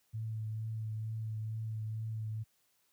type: tone with vibrato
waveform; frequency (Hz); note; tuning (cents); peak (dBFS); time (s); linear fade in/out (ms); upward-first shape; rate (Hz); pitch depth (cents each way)
sine; 110; A2; 0; -35; 0.13-2.44; 20; triangle; 2.2; 22
effects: white hiss -74 dBFS RMS until 2.92 s + high-pass 60 Hz 12 dB/octave